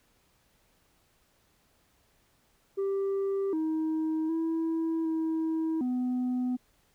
sine tone with pitch steps, 392.2 / 316.3 / 326 / 321.4 / 250.6 Hz, G4 / D#4 / E4 / E4 / B3, +1 / +29 / -19 / -44 / +25 cents, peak -24 dBFS, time 2.77-6.57 s, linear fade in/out 20 ms, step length 760 ms, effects tanh soft clip ceiling -26 dBFS + pink hiss -68 dBFS RMS until 6.94 s

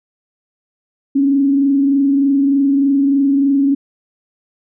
sine tone with frequency modulation, 277.2 Hz, C#4, in tune, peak -10 dBFS, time 1.15-3.75 s, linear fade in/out 10 ms, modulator 23.3 Hz, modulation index 0.36, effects none

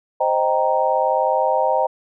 sine chord, C minor seventh, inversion none, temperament equal, 523.3 / 622.3 / 784 / 932.3 Hz, C5 / Eb5 / G5 / Bb5, 0 / 0 / 0 / 0 cents, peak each -21 dBFS, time 0.2-1.87 s, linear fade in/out 10 ms, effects none

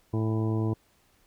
harmonic tone with a mistuned harmonic, 110 Hz, A2, in tune, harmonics 1 / 2 / 3 / 4 / 5 / 6 / 7 / 8 / 9, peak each -26 / -33 / -31 / -37 / -47 / -44 / -47 / -50 / -43 dBFS, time 0.13-0.74 s, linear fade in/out 10 ms, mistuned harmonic 8, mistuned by -58 cents, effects pink hiss -65 dBFS RMS until 1.26 s

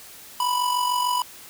square tone with amplitude modulation, 987.8 Hz, B5, in tune, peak -19 dBFS, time 0.4-1.22 s, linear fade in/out 2 ms, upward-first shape sine, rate 46.7 Hz, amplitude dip 55%, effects white hiss -44 dBFS RMS until 1.49 s

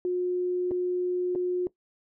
sine tone with dropouts, 360 Hz, F#4, 47 cents flat, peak -24 dBFS, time 0.05-1.67 s, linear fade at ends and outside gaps 1 ms, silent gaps 0.71-0.715 / 1.351-1.357 s, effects noise-tail reverb RT60 0.1 s tail -18 dB re dry

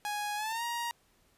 sawtooth tone with pitch glide, 830.6 to 943.1 Hz, G#5 to A#5, 0 to +20 cents, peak -29 dBFS, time 0.05-0.91 s, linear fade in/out 0 ms, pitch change +220 cents, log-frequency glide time 0.36-0.63 s, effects pink hiss -68 dBFS RMS until 1.37 s + resampled to 32000 Hz

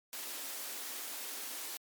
white high-pass noise, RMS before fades -42 dBFS, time 0.13-1.77 s, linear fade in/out 0 ms, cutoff 240 Hz, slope 96 dB/octave, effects MP3 96 kbps

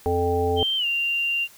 harmonic tone, 87.2 Hz, F2, 2 cents flat, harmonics 1 / 3 / 5 / 7 / 9, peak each -26 / -31 / -22 / -35 / -26 dBFS, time 0.06-0.63 s, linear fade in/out 0 ms
sine tone with pitch glide, 3136 to 2778 Hz, G7 to F7, 0 to -10 cents, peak -21 dBFS, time 0.56-1.48 s, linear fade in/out 50 ms, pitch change -210 cents, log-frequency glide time 0.77-0.86 s
effects white hiss -50 dBFS RMS until 1.57 s

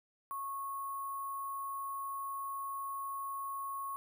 sine tone with sample-and-hold, 1097 Hz, C#6, 18 cents flat, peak -37 dBFS, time 0.31-3.96 s, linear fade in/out 0 ms, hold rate 11025 Hz, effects none

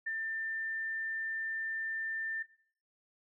sine tone, 1790 Hz, A6, 29 cents sharp, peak -33 dBFS, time 0.06-2.43 s, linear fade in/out 10 ms, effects noise-tail reverb RT60 0.5 s tail -18 dB re dry

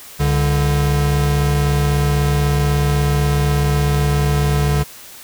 square tone pair together, 68.29 / 144.7 Hz, C#2 / D3, -25 / -25 cents, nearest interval octave + minor second, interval 1300 cents, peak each -19 / -16 dBFS, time 0.19-4.84 s, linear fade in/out 20 ms, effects white hiss -38 dBFS RMS until 5.23 s

